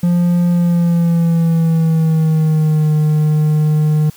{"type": "tone with pitch glide", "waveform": "triangle", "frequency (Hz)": [174.6, 152.88], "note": ["F3", "D#3"], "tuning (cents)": [0, -30], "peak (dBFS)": -8, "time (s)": [0.03, 4.1], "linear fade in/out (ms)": 5, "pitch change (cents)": -230, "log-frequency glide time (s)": [0.5, 2.92], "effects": ["white hiss -43 dBFS RMS until 4.16 s"]}